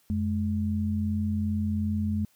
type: tone pair together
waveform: sine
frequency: 89.2 / 211.8 Hz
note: F2 / G#3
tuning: +37 / +34 cents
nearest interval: octave + minor third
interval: 1497 cents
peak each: -28 / -27 dBFS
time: 0.1-2.25 s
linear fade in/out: 0 ms
effects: white hiss -65 dBFS RMS until 2.35 s